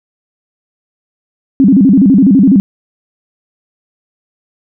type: tone with vibrato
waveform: sine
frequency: 230.1 Hz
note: A#3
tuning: 22 cents flat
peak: -3 dBFS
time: 1.6-2.6 s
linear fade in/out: 0 ms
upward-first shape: square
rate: 12 Hz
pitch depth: 280 cents each way
effects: none